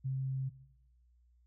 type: tone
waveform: sine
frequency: 132.8 Hz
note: C3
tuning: 26 cents sharp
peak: -32 dBFS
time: 0.04-0.5 s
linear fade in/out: 20 ms
effects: noise-tail reverb RT60 0.9 s tail -18 dB re dry + added 60 Hz sine -64 dBFS peak until 1.46 s